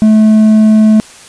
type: tone with hard clipping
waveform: sine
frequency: 216.5 Hz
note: A3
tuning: 28 cents flat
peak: -4 dBFS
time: 0.02-1 s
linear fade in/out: 0 ms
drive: 3 dB
effects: white hiss -35 dBFS RMS until 1.28 s + resampled to 22050 Hz